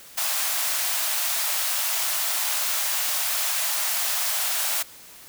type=high-pass noise; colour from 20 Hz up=white; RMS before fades=-25 dBFS; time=0.17-4.83 s; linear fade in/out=10 ms; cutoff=590 Hz; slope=96 dB/octave; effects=white hiss -46 dBFS RMS until 5.28 s